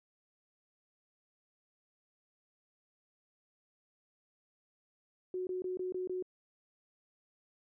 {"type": "tone bursts", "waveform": "sine", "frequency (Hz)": 367.5, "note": "F#4", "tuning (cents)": -12, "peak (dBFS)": -34, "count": 6, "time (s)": [5.34, 6.225], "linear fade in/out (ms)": 2, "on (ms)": 130, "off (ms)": 21, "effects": []}